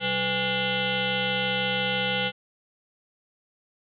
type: tone with frequency modulation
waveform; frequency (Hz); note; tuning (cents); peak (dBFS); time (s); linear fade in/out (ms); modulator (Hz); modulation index
sine; 1760; A6; 0; -23; 0-2.32; 50; 314; 5.3
effects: none